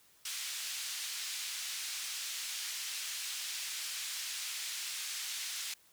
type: band-pass noise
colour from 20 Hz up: white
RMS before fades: -40 dBFS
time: 0.25-5.74 s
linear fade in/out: 5 ms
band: 2200 to 7100 Hz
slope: 12 dB/octave
effects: white hiss -65 dBFS RMS until 5.92 s